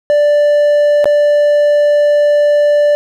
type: tone with dropouts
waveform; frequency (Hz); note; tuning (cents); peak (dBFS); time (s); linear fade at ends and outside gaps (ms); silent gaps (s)
triangle; 587.3; D5; 0; -5; 0.1-2.95; 0; 1.043-1.056
effects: none